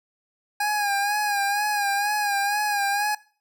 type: tone with vibrato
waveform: 25% pulse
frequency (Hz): 819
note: G#5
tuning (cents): -24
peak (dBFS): -18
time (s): 0.6-3.15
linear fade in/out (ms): 5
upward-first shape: sine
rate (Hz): 2.1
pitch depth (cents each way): 48
effects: noise-tail reverb RT60 0.4 s tail -20 dB re dry